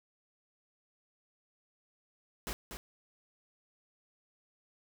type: noise with echo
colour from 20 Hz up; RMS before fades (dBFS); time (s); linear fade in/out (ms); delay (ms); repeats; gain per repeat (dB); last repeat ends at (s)
pink; -38; 2.47-2.53; 0; 240; 1; -6; 2.77
effects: none